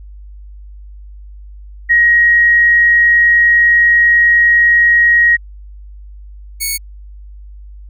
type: tone pair in turn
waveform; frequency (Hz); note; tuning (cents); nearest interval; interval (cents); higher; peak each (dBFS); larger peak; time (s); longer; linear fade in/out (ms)
sine / 5% pulse; 1889 / 2220; A#6 / C#7; +22 / +2; minor third; 280; second; -6; neither; 1.89-5.37 / 6.6-6.78; first; 20
effects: added 50 Hz sine -31 dBFS peak until 7.89 s